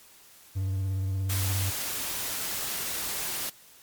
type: tone with vibrato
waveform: triangle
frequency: 95.7 Hz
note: G2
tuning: 41 cents flat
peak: -24 dBFS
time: 0.55-1.71 s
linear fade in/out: 20 ms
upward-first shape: triangle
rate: 17 Hz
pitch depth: 45 cents each way
type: noise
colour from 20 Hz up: white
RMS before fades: -32 dBFS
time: 1.29-3.5 s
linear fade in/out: 10 ms
effects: white hiss -54 dBFS RMS until 3.82 s + MP3 96 kbps